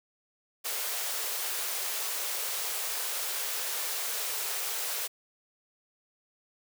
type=high-pass noise; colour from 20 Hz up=white; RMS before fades=-33 dBFS; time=0.64-5.08 s; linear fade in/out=20 ms; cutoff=380 Hz; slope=96 dB/octave; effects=none